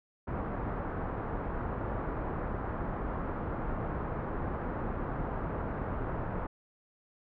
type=low-pass noise; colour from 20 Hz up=pink; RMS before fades=-35 dBFS; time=0.27-6.47 s; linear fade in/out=10 ms; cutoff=1400 Hz; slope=24 dB/octave; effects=none